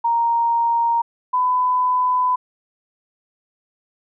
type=tone pair in turn; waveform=sine; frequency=932.3 / 1002.4 Hz; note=A#5 / B5; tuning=0 / +25 cents; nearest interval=minor second; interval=125 cents; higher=second; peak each=-15 dBFS; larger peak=neither; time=0.04-1.02 / 1.33-2.36 s; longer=second; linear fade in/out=10 ms; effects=none